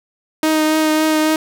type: tone with vibrato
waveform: sawtooth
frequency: 311.6 Hz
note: D#4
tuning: 3 cents sharp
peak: -9 dBFS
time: 0.43-1.36 s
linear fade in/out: 2 ms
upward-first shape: triangle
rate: 3.6 Hz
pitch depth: 17 cents each way
effects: none